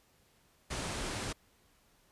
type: low-pass noise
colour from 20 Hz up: pink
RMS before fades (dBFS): -38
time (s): 0.7-1.33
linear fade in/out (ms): 10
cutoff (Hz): 10000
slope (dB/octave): 48
effects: pink hiss -68 dBFS RMS until 2.11 s + resampled to 32000 Hz